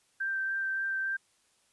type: tone with vibrato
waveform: sine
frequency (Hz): 1568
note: G6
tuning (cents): 0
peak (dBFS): -29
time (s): 0.2-1.17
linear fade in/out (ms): 10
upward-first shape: sine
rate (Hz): 3.5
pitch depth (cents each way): 11
effects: white hiss -69 dBFS RMS until 1.72 s + resampled to 24000 Hz